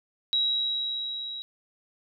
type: tone with level ramp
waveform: sine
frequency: 3859 Hz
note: B7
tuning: 41 cents flat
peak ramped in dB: -21 to -34 dBFS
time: 0.33-1.42 s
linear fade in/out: 0 ms
effects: none